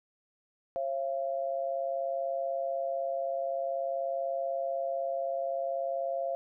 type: tone pair together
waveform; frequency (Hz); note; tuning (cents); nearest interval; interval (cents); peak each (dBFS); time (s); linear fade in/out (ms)
sine; 540.5 / 681; C#5 / F5; -44 / -44; major third; 400; -33 / -32; 0.76-6.35; 0
effects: none